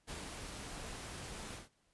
pink noise with ADSR envelope, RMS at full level -44 dBFS, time 0.07-1.69 s, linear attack 27 ms, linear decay 150 ms, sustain -2 dB, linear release 160 ms, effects pink hiss -75 dBFS RMS until 1.93 s + resampled to 24000 Hz

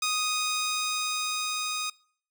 10% pulse tone with level ramp, 1244.5 Hz, D#6, in tune, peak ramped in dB -17 to -21 dBFS, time 0.02-1.9 s, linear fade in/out 5 ms, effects noise-tail reverb RT60 0.6 s tail -25 dB re dry

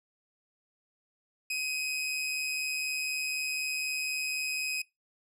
sawtooth tone with amplitude modulation, 2521 Hz, D#7, 22 cents sharp, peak -25 dBFS, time 1.5-4.82 s, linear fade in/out 5 ms, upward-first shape sine, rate 144 Hz, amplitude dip 40%, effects noise-tail reverb RT60 0.2 s tail -23 dB re dry + low-pass 12000 Hz 12 dB/octave

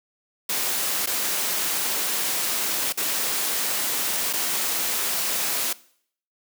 white noise with dropouts, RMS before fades -25 dBFS, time 0.49-5.73 s, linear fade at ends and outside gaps 5 ms, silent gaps 1.061-1.071 / 2.925-2.973 / 4.33-4.334 s, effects noise-tail reverb RT60 0.6 s tail -20 dB re dry + high-pass 200 Hz 12 dB/octave

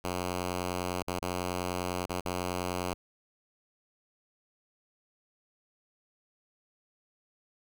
5% pulse tone with dropouts, 90 Hz, F#2, 47 cents flat, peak -20 dBFS, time 0.04-2.94 s, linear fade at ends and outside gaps 5 ms, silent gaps 1.027-1.075 / 1.194-1.222 / 2.059-2.095 / 2.208-2.252 s, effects none

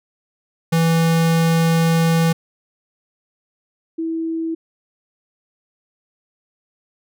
square / sine tone pair in turn, 164.81 / 326.3 Hz, E3 / E4, 0 / -18 cents, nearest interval octave, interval 1182 cents, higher second, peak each -14 / -20 dBFS, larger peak first, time 0.72-2.33 / 3.98-4.55 s, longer first, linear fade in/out 10 ms, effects none

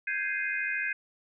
sine chord, Ab major seventh, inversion third, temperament equal, 1568 / 1661.2 / 2093 / 2489 Hz, G6 / Ab6 / C7 / Eb7, 0 / 0 / 0 / 0 cents, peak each -34 dBFS, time 0.07-0.93 s, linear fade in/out 5 ms, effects none

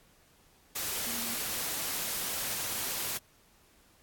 sine tone in noise, 233.1 Hz, A#3, in tune, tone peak -43 dBFS, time 1.06-1.35 s, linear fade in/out 10 ms, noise white, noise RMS -34 dBFS, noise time 0.75-3.18 s, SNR -12 dB, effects pink hiss -63 dBFS RMS until 4.02 s + AAC 64 kbps

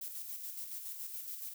violet noise with tremolo, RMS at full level -42 dBFS, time 0.01-1.54 s, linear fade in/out 5 ms, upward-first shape square, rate 7.1 Hz, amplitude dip 40%, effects none

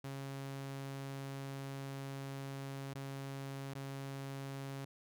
sawtooth tone with dropouts, 136.9 Hz, C#3, 21 cents flat, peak -38 dBFS, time 0.04-4.85 s, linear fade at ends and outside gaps 5 ms, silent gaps 2.937-2.951 / 3.738-3.751 s, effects none

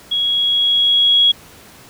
sine tone with level ramp, 3322 Hz, G#7, in tune, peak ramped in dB -15 to -8 dBFS, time 0.11-1.32 s, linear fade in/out 10 ms, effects pink hiss -42 dBFS RMS until 1.89 s + high-pass 60 Hz 12 dB/octave

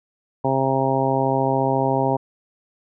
harmonic tone, 133.9 Hz, C3, 40 cents sharp, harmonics 1 / 2 / 3 / 4 / 5 / 6 / 7, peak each -25 / -25 / -25 / -25 / -25 / -25 / -25 dBFS, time 0.44-2.17 s, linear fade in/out 10 ms, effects none

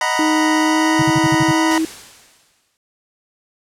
25% pulse chord, B major seventh, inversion first, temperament equal, 622.3 / 740 / 932.3 / 987.8 Hz, D#5 / F#5 / A#5 / B5, 0 / 0 / 0 / 0 cents, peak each -21 / -21 / -18 / -16 dBFS, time 0.01-1.78 s, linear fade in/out 2 ms
sine tone with pitch glide, 311.3 to 320.4 Hz, D#4 to E4, +1 to -49 cents, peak -15 dBFS, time 0.19-1.85 s, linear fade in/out 2 ms, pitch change +50 cents, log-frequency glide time 0.62-1.12 s
sine tone bursts, 142.6 Hz, C#3, 49 cents sharp, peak -15 dBFS, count 7, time 0.99-1.514 s, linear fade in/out 5 ms, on 32 ms, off 50 ms
white noise with exponential decay, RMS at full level -26 dBFS, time 1.71-2.77 s, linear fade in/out 0 ms, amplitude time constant 230 ms
effects low-pass 9000 Hz 12 dB/octave

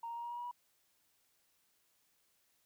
sine tone with pitch steps, 928 / 935 / 942 / 949.1 / 956.3 / 963.5 / 970.8 Hz, A#5 / A#5 / A#5 / A#5 / A#5 / B5 / B5, -8 / +5 / +18 / +31 / +44 / -43 / -30 cents, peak -39 dBFS, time 0.03-0.513 s, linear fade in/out 5 ms, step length 69 ms, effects tanh soft clip ceiling -35 dBFS + white hiss -75 dBFS RMS until 2.65 s

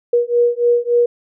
sine beating tone pair, 477.2 / 480.7 Hz, A#4 / B4, +41 / -47 cents, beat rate 3.5 Hz, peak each -15 / -15 dBFS, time 0.13-1.06 s, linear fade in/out 5 ms, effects none

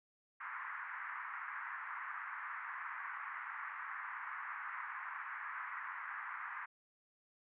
pink band-pass noise, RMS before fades -45 dBFS, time 0.4-6.66 s, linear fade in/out 10 ms, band 1000 to 2000 Hz, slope 48 dB/octave, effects none

